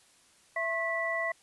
sine tone cluster, 664 / 1078 / 1966 Hz, E5 / C#6 / B6, +12 / -49 / -8 cents, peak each -33 / -37 / -31 dBFS, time 0.56-1.32 s, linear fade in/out 5 ms, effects white hiss -62 dBFS RMS until 1.42 s + resampled to 24000 Hz

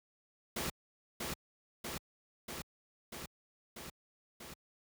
pink noise with echo, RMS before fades -37 dBFS, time 0.56-0.7 s, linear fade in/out 5 ms, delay 640 ms, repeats 6, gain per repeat -2 dB, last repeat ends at 4.54 s, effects high-pass 60 Hz 12 dB/octave

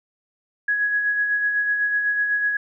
sine tone with tremolo, 1670 Hz, G#6, 9 cents sharp, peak -17 dBFS, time 0.68-2.57 s, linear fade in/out 5 ms, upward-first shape sine, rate 8 Hz, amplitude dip 40%, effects none

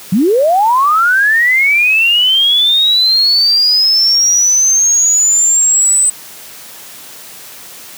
sine linear sweep, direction up, 165.8 to 8120 Hz, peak -7 dBFS, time 0.12-6.1 s, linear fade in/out 5 ms, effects white hiss -33 dBFS RMS until 7.97 s + high-pass 100 Hz 12 dB/octave

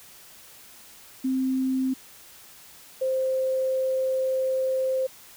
sine tone pair in turn, 261.6 / 523.2 Hz, C4 / C5, 0 / 0 cents, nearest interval octave, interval 1200 cents, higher second, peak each -22 dBFS, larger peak neither, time 1.24-1.94 / 3.01-5.07 s, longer second, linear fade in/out 10 ms, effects white hiss -49 dBFS RMS until 5.36 s

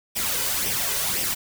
white noise with flanger, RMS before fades -25 dBFS, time 0.15-1.35 s, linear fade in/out 20 ms, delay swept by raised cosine 0.35 to 2.05 ms, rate 1.9 Hz, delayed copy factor +0.55, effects none

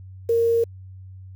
sine tone with quantisation, 462.8 Hz, A#4, 13 cents flat, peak -16 dBFS, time 0.29-0.64 s, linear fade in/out 5 ms, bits 7, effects added 94 Hz sine -38 dBFS peak until 1.35 s

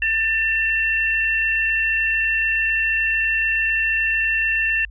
sine tone pair together, 1782 / 2711 Hz, A6 / E7, +22 / +48 cents, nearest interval perfect fifth, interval 726 cents, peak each -20 dBFS, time 0.02-4.85 s, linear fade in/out 2 ms, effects added 50 Hz sine -36 dBFS peak until 4.9 s

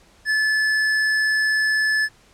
sine tone with tanh clipping, 1732 Hz, A6, 28 cents flat, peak -19 dBFS, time 0.25-2.09 s, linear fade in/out 50 ms, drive 13 dB, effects pink hiss -54 dBFS RMS until 2.33 s + low-pass 9000 Hz 12 dB/octave

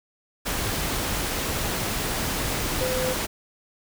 sine tone in noise, 511 Hz, C5, 41 cents flat, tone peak -25 dBFS, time 2.8-3.14 s, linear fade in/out 20 ms, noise pink, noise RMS -27 dBFS, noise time 0.45-3.27 s, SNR -1 dB, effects none

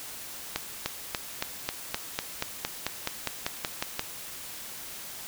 accelerating click train, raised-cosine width 0.2 ms, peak -10 dBFS, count 16, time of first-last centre 0.56-3.994 s, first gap 300 ms, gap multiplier 0.96, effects white hiss -41 dBFS RMS until 5.27 s

